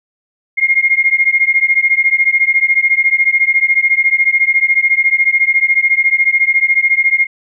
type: beating tone pair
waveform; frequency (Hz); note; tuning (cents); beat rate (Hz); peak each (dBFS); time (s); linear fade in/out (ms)
sine; 2128 / 2142; C7 / C7; +29 / +40; 14; -12; 0.57-7.27; 20
effects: none